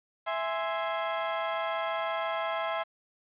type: chord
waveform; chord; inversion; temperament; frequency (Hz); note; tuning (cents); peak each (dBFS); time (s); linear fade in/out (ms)
30% pulse; E augmented; none; equal; 659.3 / 830.6 / 1046.5; E5 / G#5 / B#5; 0 / 0 / 0; -29 / -33 / -32; 0.26-2.84; 20
effects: resampled to 8000 Hz + 9-bit